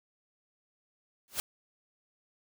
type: noise with exponential growth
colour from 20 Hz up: white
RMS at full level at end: -28 dBFS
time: 1.28-1.4 s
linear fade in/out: 0 ms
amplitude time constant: 24 ms
effects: none